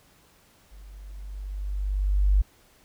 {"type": "tone with level ramp", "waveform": "sine", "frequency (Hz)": 49, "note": "G1", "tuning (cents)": 0, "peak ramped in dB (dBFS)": [-44, -15], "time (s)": [0.71, 2.42], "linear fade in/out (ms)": 10, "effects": ["pink hiss -59 dBFS RMS until 2.84 s"]}